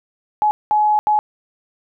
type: tone bursts at uneven times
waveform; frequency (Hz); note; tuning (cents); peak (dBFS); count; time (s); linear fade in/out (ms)
sine; 846; G#5; +32; -12; 3; 0.42-0.51 / 0.71-0.99 / 1.07-1.19; 0
effects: none